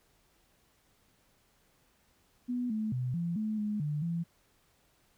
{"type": "tone with pitch steps", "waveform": "sine", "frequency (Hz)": [246.2, 216.8, 125.9, 170.7, 215.8, 209.8, 148.7, 168.7], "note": ["B3", "A3", "B2", "F3", "A3", "G#3", "D3", "E3"], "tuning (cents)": [-5, -25, 34, -39, -33, 18, 22, 40], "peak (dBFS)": -30, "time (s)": [2.48, 4.24], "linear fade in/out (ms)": 20, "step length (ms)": 220, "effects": ["pink hiss -69 dBFS RMS until 5.17 s"]}